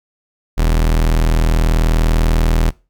40% pulse tone, 40.29 Hz, E1, 39 cents flat, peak -10 dBFS, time 0.57-2.71 s, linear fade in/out 20 ms, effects noise-tail reverb RT60 0.3 s tail -22 dB re dry

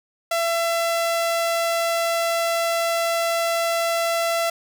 sawtooth tone, 672 Hz, E5, 33 cents sharp, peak -16 dBFS, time 0.31-4.5 s, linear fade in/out 5 ms, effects none

